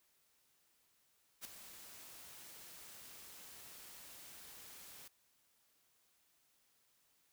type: noise with ADSR envelope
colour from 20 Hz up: white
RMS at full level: -44 dBFS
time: 1.41-5.08 s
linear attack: 40 ms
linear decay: 4 ms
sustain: -11 dB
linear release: 5 ms
effects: white hiss -75 dBFS RMS until 7.32 s